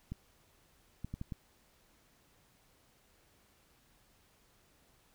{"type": "clicks", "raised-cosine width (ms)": 5, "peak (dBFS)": -27, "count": 5, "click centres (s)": [0.12, 1.046, 1.14, 1.214, 1.322], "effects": ["pink hiss -68 dBFS RMS until 5.14 s"]}